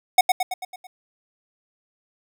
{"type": "tone with echo", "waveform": "square", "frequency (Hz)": 739, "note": "F#5", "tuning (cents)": -2, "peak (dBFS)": -10, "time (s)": [0.18, 0.21], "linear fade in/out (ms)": 5, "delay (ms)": 110, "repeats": 6, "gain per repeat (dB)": -5, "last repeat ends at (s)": 0.87, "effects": []}